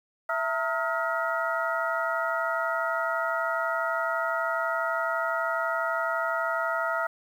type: tone cluster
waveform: sine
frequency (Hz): 662 / 918 / 1281 / 1413 / 1928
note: E5 / A#5 / E6 / F6 / B6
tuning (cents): +7 / -27 / -50 / +20 / -42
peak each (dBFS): -30 / -34 / -31 / -30 / -37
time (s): 0.29-7.07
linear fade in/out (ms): 5
effects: 9-bit